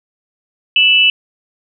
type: tone pair together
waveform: sine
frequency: 2637 / 2957 Hz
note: E7 / F#7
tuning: 0 / -2 cents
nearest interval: major second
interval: 198 cents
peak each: -10 dBFS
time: 0.76-1.1 s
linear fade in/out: 2 ms
effects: none